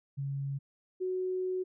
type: tone pair in turn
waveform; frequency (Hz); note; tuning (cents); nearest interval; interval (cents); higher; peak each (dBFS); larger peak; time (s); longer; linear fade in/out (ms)
sine; 138.59 / 370; C#3 / F#4; 0 / 0; octave + perfect fourth; 1700; second; -32 / -30; second; 0.17-0.59 / 1-1.64; second; 20
effects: none